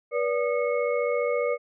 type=tone cluster; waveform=sine; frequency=483.3 / 578 / 1221 / 2183 Hz; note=B4 / D5 / D#6 / C#7; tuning=-38 / -28 / -33 / -27 cents; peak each=-25 / -27 / -34 / -34 dBFS; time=0.11-1.58 s; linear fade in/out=50 ms; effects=none